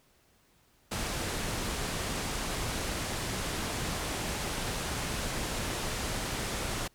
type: low-pass noise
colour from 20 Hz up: pink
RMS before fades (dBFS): -34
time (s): 0.91-6.88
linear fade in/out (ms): 10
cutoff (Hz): 11000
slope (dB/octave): 24
effects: pink hiss -66 dBFS RMS until 6.94 s